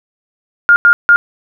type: tone bursts at uneven times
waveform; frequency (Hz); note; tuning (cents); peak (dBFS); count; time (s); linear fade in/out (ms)
sine; 1414; F6; +21; -3; 3; 0.69-0.76 / 0.85-0.93 / 1.09-1.16; 0
effects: none